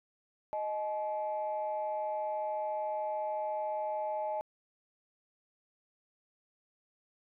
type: tone pair together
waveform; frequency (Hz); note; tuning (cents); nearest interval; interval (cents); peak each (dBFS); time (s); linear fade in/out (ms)
sine; 621 / 854.8; D#5 / G#5; -3 / +50; tritone; 553; -34 / -34; 0.53-4.41; 0
effects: tanh soft clip ceiling -26 dBFS